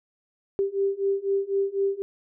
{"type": "beating tone pair", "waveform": "sine", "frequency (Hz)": [392, 396], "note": ["G4", "G4"], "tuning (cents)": [0, 18], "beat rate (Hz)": 4, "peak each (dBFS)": [-26, -25], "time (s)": [0.59, 2.02], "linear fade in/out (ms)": 0, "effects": []}